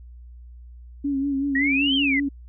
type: tone with vibrato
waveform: sine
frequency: 277.2 Hz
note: C#4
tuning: in tune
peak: -21 dBFS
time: 1.04-2.29 s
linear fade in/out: 10 ms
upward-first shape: sine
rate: 5.3 Hz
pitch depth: 49 cents each way
type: exponential two-way sweep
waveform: sine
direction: up then down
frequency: 1859 to 3204 to 1950 Hz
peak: -20 dBFS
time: 1.55-2.2 s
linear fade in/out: 5 ms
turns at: 1.95 s
effects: added 60 Hz sine -40 dBFS peak until 2.48 s